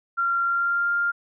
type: tone with pitch glide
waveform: sine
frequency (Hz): 1379 to 1399.1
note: F6 to F6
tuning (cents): -22 to +3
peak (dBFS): -20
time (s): 0.17-1.12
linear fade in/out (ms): 20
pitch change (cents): +25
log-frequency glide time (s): 0.44-0.91
effects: none